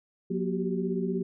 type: tone cluster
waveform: sine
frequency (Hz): 181.1 / 237.2 / 374 / 390.2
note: F#3 / A#3 / F#4 / G4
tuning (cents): -37 / +30 / +19 / -8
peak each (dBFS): -30 / -33 / -35 / -32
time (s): 0.3-1.23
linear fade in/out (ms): 10
effects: none